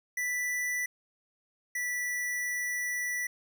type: tone pair in turn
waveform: square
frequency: 1975.5 / 1963 Hz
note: B6 / B6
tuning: 0 / -11 cents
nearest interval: unison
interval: 11 cents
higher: first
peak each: -30 / -31 dBFS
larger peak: first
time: 0.17-0.86 / 1.75-3.27 s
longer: second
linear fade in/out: 5 ms
effects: none